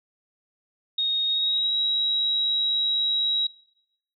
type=tone with pitch glide; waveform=sine; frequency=3729 to 3852 Hz; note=A#7 to B7; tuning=0 to -44 cents; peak=-21 dBFS; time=0.98-3.47 s; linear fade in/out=5 ms; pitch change=+56 cents; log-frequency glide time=1.26-1.71 s; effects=noise-tail reverb RT60 0.8 s tail -21 dB re dry

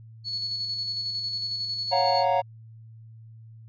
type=tone with tremolo; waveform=sine; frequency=4400 Hz; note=C#8; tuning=14 cents flat; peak=-26 dBFS; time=0.24-2.25 s; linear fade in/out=50 ms; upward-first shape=square; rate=11 Hz; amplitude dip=30%
type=chord; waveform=triangle; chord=Gb major seventh; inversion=second; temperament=equal; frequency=554.4 / 698.5 / 740 / 932.3 Hz; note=Db5 / F5 / Gb5 / Bb5; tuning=0 / 0 / 0 / 0 cents; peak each=-24 dBFS; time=1.91-2.42 s; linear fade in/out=20 ms
effects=added 112 Hz sine -44 dBFS peak until 3.68 s + resampled to 11025 Hz

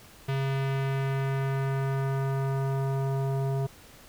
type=tone with low-pass filter sweep; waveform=square; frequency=135.7 Hz; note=C#3; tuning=36 cents flat; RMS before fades=-28 dBFS; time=0.28-3.67 s; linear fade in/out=10 ms; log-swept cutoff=3100 to 750 Hz; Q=1.2; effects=pink hiss -52 dBFS RMS until 4.08 s

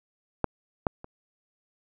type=clicks; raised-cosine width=1 ms; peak=-9 / -9 / -27 dBFS; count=3; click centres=0.443 / 0.868 / 1.044 s; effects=none

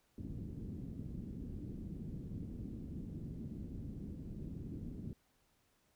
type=low-pass noise; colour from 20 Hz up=white; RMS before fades=-45 dBFS; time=0.18-5.13 s; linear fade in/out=2 ms; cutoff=260 Hz; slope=24 dB/octave; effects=pink hiss -75 dBFS RMS until 5.95 s

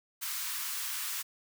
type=high-pass noise; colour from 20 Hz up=white; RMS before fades=-36 dBFS; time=0.21-1.23 s; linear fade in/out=20 ms; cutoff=970 Hz; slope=48 dB/octave; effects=none

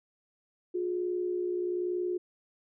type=tone pair together; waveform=sine; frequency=358 / 419.1 Hz; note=F4 / G#4; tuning=+43 / +16 cents; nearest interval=minor third; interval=273 cents; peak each=-29 / -38 dBFS; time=0.74-2.18 s; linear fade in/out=10 ms; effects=none

